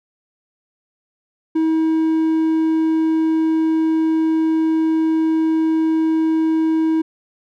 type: tone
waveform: triangle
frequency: 320 Hz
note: D#4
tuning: 49 cents sharp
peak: -12 dBFS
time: 1.55-7.02 s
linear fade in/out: 10 ms
effects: none